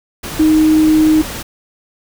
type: tone in noise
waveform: sine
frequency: 311.7 Hz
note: D#4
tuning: 3 cents sharp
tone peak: -7 dBFS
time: 0.39-1.22 s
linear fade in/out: 10 ms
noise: pink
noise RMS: -25 dBFS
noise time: 0.23-1.43 s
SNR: +15 dB
effects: none